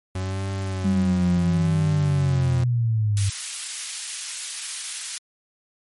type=tone with vibrato; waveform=40% pulse; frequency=92.5 Hz; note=F#2; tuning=in tune; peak=-24 dBFS; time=0.15-2.64 s; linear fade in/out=5 ms; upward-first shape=sine; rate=0.7 Hz; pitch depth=82 cents each way
type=linear sweep; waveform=sine; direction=down; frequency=196.2 to 97.1 Hz; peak=-18 dBFS; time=0.84-3.3 s; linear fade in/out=10 ms
type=high-pass noise; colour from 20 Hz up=white; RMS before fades=-30 dBFS; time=3.17-5.18 s; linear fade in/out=0 ms; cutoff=1900 Hz; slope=12 dB/octave
effects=MP3 48 kbps